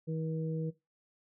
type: harmonic tone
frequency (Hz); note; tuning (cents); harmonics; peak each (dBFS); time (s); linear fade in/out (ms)
160; D#3; +49; 1 / 2 / 3; -33 / -43 / -40; 0.07-0.71; 20
effects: noise-tail reverb RT60 0.2 s tail -17 dB re dry